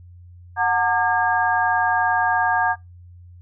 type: tone cluster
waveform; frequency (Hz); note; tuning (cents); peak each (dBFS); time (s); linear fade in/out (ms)
sine; 733 / 910 / 1193 / 1624; F#5 / A#5 / D6 / G#6; -16 / -42 / +27 / -39; -21 / -21 / -26 / -21; 0.56-2.76; 50
effects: noise-tail reverb RT60 0.2 s tail -25 dB re dry + added 88 Hz sine -41 dBFS peak until 3.41 s